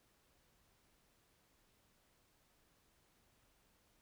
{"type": "silence", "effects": ["pink hiss -74 dBFS RMS until 4.01 s"]}